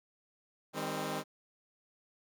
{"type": "chord", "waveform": "10% pulse", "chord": "C minor", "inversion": "first", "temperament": "equal with one note detuned", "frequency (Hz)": [155.56, 201.2, 261.6], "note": ["Eb3", "G3", "C4"], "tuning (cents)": [0, 45, 0], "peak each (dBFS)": -31, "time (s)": [0.73, 1.24], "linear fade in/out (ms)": 50, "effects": []}